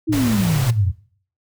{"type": "exponential sweep", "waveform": "sine", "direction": "down", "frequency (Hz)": [329.6, 83.8], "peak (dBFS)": -16, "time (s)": [0.07, 0.92], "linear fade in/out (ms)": 20}
{"type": "tone with vibrato", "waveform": "sine", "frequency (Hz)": 110, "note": "A2", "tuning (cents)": 0, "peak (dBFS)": -22, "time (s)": [0.09, 0.9], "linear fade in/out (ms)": 5, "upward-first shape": "sine", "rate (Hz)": 9.2, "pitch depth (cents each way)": 120}
{"type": "noise", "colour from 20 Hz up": "pink", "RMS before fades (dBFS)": -27, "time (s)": [0.12, 0.71], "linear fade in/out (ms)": 10}
{"effects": ["noise-tail reverb RT60 0.5 s tail -18 dB re dry"]}